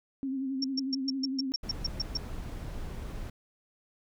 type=tone with vibrato; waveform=sine; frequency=267.2 Hz; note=C4; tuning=36 cents sharp; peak=-30 dBFS; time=0.23-1.52 s; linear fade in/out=0 ms; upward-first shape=sine; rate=11 Hz; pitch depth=46 cents each way
type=tone bursts; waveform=sine; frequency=5500 Hz; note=F8; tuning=27 cents flat; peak=-27 dBFS; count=11; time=0.62-2.173 s; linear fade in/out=5 ms; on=23 ms; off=130 ms
type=noise; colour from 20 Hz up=brown; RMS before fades=-38 dBFS; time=1.63-3.3 s; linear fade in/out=5 ms
effects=none